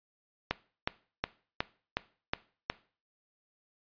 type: click train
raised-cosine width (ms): 0.3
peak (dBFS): -12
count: 7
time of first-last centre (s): 0.51-2.7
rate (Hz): 2.74
effects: noise-tail reverb RT60 0.4 s tail -19 dB re dry + resampled to 11025 Hz